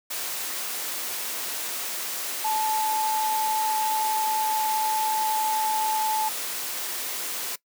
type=tone in noise; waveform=sine; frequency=870 Hz; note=A5; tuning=20 cents flat; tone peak=-23 dBFS; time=2.44-6.29 s; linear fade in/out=10 ms; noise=white; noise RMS=-31 dBFS; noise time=0.1-7.56 s; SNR=+5 dB; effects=noise-tail reverb RT60 0.1 s tail -20 dB re dry + high-pass 300 Hz 12 dB/octave